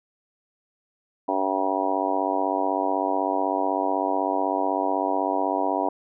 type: harmonic tone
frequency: 96 Hz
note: G2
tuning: 36 cents flat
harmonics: 3 / 4 / 5 / 6 / 7 / 8 / 9 / 10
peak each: -29 / -32 / -33 / -32 / -28 / -28 / -34 / -28 dBFS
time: 1.28-5.89 s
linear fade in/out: 5 ms
effects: none